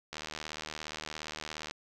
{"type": "click train", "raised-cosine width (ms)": 0.2, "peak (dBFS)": -21, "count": 123, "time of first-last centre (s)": [0.13, 1.71], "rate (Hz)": 77.2, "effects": []}